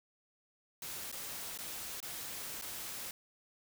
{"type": "noise with dropouts", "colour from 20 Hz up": "white", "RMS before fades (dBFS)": -43, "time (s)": [0.82, 3.11], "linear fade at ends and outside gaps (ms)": 2, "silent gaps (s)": [[1.116, 1.125], [1.576, 1.587], [2.003, 2.027], [2.614, 2.621]], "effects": []}